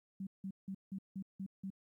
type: tone bursts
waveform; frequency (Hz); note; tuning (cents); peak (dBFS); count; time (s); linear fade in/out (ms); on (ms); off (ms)
sine; 192.6; G3; -30; -39; 7; 0.2-1.703; 5; 69; 170
effects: 13-bit